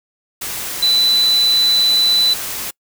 sine tone in noise, 3990 Hz, B7, 17 cents sharp, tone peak -11 dBFS, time 0.82-2.34 s, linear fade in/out 10 ms, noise white, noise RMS -25 dBFS, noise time 0.41-2.71 s, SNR +11 dB, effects noise-tail reverb RT60 0.1 s tail -26 dB re dry

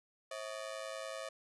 sawtooth ring-modulated tone, 592 Hz, D5, 14 cents sharp, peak -34 dBFS, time 0.31-1.29 s, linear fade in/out 5 ms, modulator 55.1 Hz, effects resampled to 24000 Hz

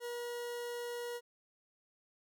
40% pulse tone, 479.5 Hz, A#4, 49 cents sharp, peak -38 dBFS, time 0-1.21 s, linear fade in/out 50 ms, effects none

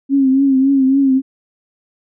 sine tone with vibrato, 269.6 Hz, C#4, 48 cents flat, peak -9 dBFS, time 0.09-1.22 s, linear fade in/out 50 ms, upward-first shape triangle, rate 3.6 Hz, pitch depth 64 cents each way, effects none

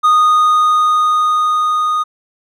triangle tone with level ramp, 1236 Hz, D#6, 12 cents flat, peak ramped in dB -5 to -11 dBFS, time 0.03-2.04 s, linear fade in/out 20 ms, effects none

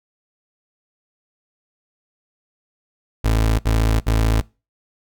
30% pulse tone bursts, 54.9 Hz, A1, 3 cents flat, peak -12 dBFS, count 3, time 3.24-4.414 s, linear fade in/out 10 ms, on 350 ms, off 62 ms, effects noise-tail reverb RT60 0.3 s tail -24 dB re dry

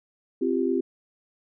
sine chord, C suspended fourth, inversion none, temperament equal with one note detuned, 261.6 / 343 / 392 Hz, C4 / F4 / G4, 0 / -31 / 0 cents, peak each -26 dBFS, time 0.41-0.81 s, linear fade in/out 10 ms, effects none

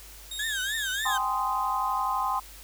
sawtooth tone with pitch glide, 3729 to 3688 Hz, A#7 to A#7, 0 to -19 cents, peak -31 dBFS, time 0.31-1.17 s, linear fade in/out 5 ms, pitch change -19 cents, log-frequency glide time 0.77-0.87 s
35% pulse tone with vibrato, 1646 Hz, G#6, 16 cents flat, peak -27 dBFS, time 0.39-1.18 s, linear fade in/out 5 ms, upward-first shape triangle, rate 3.4 Hz, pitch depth 190 cents each way
sine chord, Ab major seventh, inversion third, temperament just, 778.7 / 830.6 / 1038.3 / 1245.9 Hz, G5 / Ab5 / C6 / Eb6, -12 / 0 / -14 / +2 cents, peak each -32 / -33 / -27 / -33 dBFS, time 1.05-2.4 s, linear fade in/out 10 ms
effects added 50 Hz sine -48 dBFS peak until 2.63 s + white hiss -48 dBFS RMS until 2.63 s

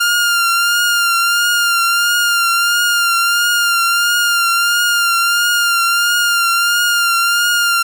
sawtooth tone with vibrato, 1401 Hz, F6, 5 cents sharp, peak -8 dBFS, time 0-7.83 s, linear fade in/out 10 ms, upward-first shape triangle, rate 1.5 Hz, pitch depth 38 cents each way, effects none

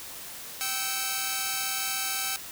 5% pulse tone cluster, 777 / 1307 / 2207 Hz, G5 / E6 / C#7, -16 / -15 / -8 cents, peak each -20 / -20 / -26 dBFS, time 0.61-2.36 s, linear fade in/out 0 ms, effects white hiss -41 dBFS RMS until 2.51 s

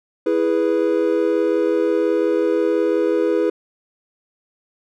triangle chord, E major, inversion none, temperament equal, 329.6 / 415.3 / 493.9 Hz, E4 / G#4 / B4, 0 / 0 / 0 cents, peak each -18 dBFS, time 0.26-3.5 s, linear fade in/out 5 ms, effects none

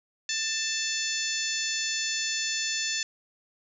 harmonic tone with a mistuned harmonic, 880 Hz, A5, in tune, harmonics 2 / 3 / 4 / 5 / 6 / 7 / 8, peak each -35 / -35 / -35 / -35 / -35 / -35 / -35 dBFS, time 0.29-3.03 s, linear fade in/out 2 ms, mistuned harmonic 2, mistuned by +19 cents, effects none

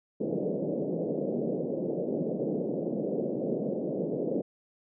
white band-pass noise, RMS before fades -31 dBFS, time 0.2-4.42 s, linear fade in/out 10 ms, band 150 to 560 Hz, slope 48 dB/octave, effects none

